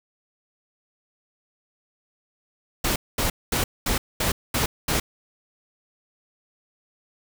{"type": "noise bursts", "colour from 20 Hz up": "pink", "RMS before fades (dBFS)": -23, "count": 7, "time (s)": [2.84, 5], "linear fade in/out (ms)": 5, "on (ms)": 120, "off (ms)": 220, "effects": []}